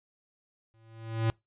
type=tone with exponential growth; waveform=square; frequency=112.6 Hz; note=A2; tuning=40 cents sharp; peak=-23 dBFS; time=0.74-1.3 s; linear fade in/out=0 ms; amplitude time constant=120 ms; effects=noise-tail reverb RT60 0.2 s tail -25 dB re dry + resampled to 8000 Hz